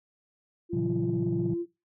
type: tone with vibrato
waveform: sine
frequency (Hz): 342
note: F4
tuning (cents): -36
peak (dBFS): -28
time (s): 0.69-1.66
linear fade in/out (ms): 50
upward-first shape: triangle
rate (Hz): 5.7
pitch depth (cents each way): 17
type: chord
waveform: sine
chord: F# dominant seventh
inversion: first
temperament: equal with one note detuned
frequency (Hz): 116.54 / 138.59 / 168.57 / 185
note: A#2 / C#3 / E3 / F#3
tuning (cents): 0 / 0 / +39 / 0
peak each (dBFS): -32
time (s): 0.73-1.54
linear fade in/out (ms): 5
effects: noise-tail reverb RT60 0.3 s tail -22 dB re dry + tanh soft clip ceiling -18 dBFS